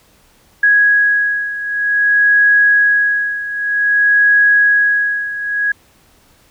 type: beating tone pair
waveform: sine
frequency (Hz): 1661.2 / 1661.73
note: G#6 / G#6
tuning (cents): 0 / +1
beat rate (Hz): 0.53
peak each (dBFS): -11 / -15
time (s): 0.63-5.72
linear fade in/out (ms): 5
effects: pink hiss -51 dBFS RMS until 6.5 s